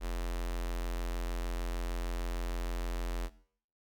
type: tone with notch filter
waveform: square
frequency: 43.27 Hz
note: F1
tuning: 15 cents flat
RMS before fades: -35 dBFS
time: 0-3.3 s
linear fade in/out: 50 ms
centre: 110 Hz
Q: 0.5
effects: noise-tail reverb RT60 0.6 s tail -19 dB re dry